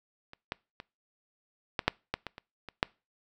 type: clicks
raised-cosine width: 0.3 ms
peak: -30 / -16 / -25 / -12 / -6 / -13 / -20 / -27 / -25 / -7 dBFS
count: 10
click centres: 0.334 / 0.521 / 0.801 / 1.792 / 1.88 / 2.14 / 2.267 / 2.381 / 2.687 / 2.829 s
effects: noise-tail reverb RT60 0.3 s tail -25 dB re dry